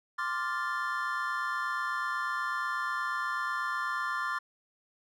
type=chord; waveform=triangle; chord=D minor seventh; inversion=third; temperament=equal; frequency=1046.5 / 1174.7 / 1396.9 / 1760 Hz; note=C6 / D6 / F6 / A6; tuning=0 / 0 / 0 / 0 cents; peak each=-34 dBFS; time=0.18-4.39 s; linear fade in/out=10 ms; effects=none